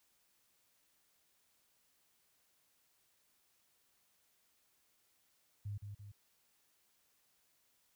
sine tone with echo, 102.1 Hz, G#2, 29 cents flat, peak -39 dBFS, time 5.65-5.78 s, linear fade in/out 10 ms, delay 170 ms, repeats 2, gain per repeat -5 dB, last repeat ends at 6.12 s, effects white hiss -75 dBFS RMS until 7.95 s

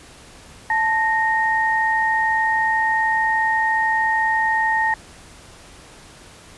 sine tone pair together, 878.7 / 1855 Hz, A5 / A#6, -3 / -9 cents, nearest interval octave + minor second, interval 1294 cents, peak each -19 dBFS, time 0.7-4.94 s, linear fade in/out 2 ms, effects pink hiss -44 dBFS RMS until 6.57 s + resampled to 24000 Hz

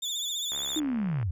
30% pulse tone with vibrato, 3520 Hz, A7, in tune, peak -27 dBFS, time 0.02-0.8 s, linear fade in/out 10 ms, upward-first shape sine, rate 15 Hz, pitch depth 68 cents each way
click train, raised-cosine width 0.5 ms, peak -27 dBFS, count 51, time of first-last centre 0.52-1.228 s, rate 70.6 Hz
sine linear sweep, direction down, 319.5 to 77.78 Hz, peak -26 dBFS, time 0.76-1.31 s, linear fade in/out 5 ms
effects none

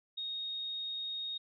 sine tone, 3729 Hz, A#7, in tune, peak -36 dBFS, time 0.17-1.38 s, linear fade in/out 10 ms, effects none

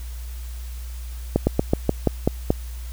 slowing click train, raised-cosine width 2 ms, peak -3 dBFS, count 8, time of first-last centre 1.36-2.505 s, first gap 110 ms, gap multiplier 1.13, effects added 60 Hz sine -30 dBFS peak until 2.92 s + white hiss -46 dBFS RMS until 2.92 s

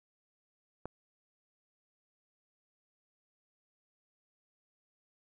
click, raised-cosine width 1 ms, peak -25 dBFS, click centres 0.856 s, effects none

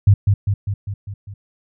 sine tone with echo, 100.5 Hz, G2, 44 cents sharp, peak -6 dBFS, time 0.07-0.14 s, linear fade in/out 5 ms, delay 200 ms, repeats 6, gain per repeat -4 dB, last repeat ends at 1.34 s, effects none

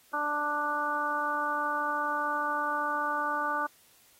harmonic tone, 295 Hz, D4, 8 cents sharp, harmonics 1 / 2 / 3 / 4 / 5, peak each -41 / -38 / -33 / -31 / -33 dBFS, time 0.13-3.67 s, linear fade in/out 10 ms, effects white hiss -61 dBFS RMS until 4.19 s + AAC 48 kbps

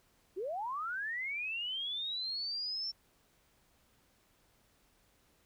sine linear sweep, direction up, 336.4 to 5450 Hz, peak -35 dBFS, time 0.36-2.92 s, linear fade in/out 20 ms, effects pink hiss -70 dBFS RMS until 5.45 s

